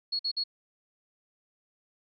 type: tone bursts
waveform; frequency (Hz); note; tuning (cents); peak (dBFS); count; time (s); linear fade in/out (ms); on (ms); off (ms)
sine; 4336; C#8; -39; -27; 3; 0.12-0.439; 10; 73; 50
effects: none